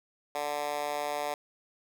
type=tone with high-pass filter; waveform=10% pulse; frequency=146.83 Hz; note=D3; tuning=in tune; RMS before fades=-33 dBFS; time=0.35-1.34 s; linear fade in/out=2 ms; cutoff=650 Hz; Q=1.8; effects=none